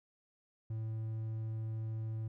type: tone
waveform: triangle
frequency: 110.8 Hz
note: A2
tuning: 13 cents sharp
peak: -34 dBFS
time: 0.7-2.28 s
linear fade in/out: 5 ms
effects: none